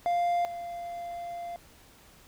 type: tone pair in turn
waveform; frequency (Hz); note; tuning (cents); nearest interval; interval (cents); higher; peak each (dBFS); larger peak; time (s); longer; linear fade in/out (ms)
triangle; 698 / 692.8; F5 / F5; -1 / -14; unison; 13; first; -22 / -33; first; 0.06-0.45 / 0.45-1.56; second; 0
effects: pink hiss -56 dBFS RMS until 2.27 s